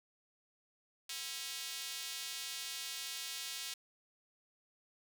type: tone with high-pass filter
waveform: square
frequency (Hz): 148.4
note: D3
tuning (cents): +18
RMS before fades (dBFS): -43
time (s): 1.09-3.74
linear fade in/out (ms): 5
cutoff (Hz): 3500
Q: 1.1
effects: 11-bit